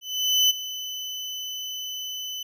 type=tone with ADSR envelope; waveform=35% pulse; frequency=3013 Hz; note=F#7; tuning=31 cents sharp; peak=-14 dBFS; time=0.01-2.43 s; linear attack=490 ms; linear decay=17 ms; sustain=-15 dB; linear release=5 ms; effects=none